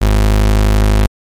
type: tone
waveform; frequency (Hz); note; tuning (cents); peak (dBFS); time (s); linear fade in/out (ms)
35% pulse; 51.91; G#1; 0; -6; 0.01-1.07; 10
effects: MP3 96 kbps